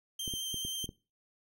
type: tone with vibrato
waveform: sawtooth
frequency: 3136 Hz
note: G7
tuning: in tune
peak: -32 dBFS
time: 0.19-0.86 s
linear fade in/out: 5 ms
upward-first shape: sine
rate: 9.3 Hz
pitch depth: 11 cents each way
type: clicks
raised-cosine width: 3 ms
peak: -29 dBFS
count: 6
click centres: 0.278 / 0.338 / 0.543 / 0.65 / 0.843 / 0.891 s
effects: noise-tail reverb RT60 0.3 s tail -20 dB re dry